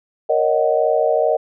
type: chord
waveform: sine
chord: D# minor seventh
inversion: second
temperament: just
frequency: 466.7 / 560 / 622.3 / 746.7 Hz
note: A#4 / C#5 / D#5 / F#5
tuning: +2 / +18 / 0 / +16 cents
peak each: -19 / -21 / -17 / -22 dBFS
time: 0.29-1.37 s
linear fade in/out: 10 ms
effects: none